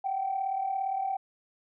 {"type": "tone pair together", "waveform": "sine", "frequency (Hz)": [739, 776.4], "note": ["F#5", "G5"], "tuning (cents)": [-2, -17], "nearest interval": "minor second", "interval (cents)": 85, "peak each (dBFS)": [-34, -28], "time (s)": [0.04, 1.17], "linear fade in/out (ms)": 10, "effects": ["tanh soft clip ceiling -21 dBFS"]}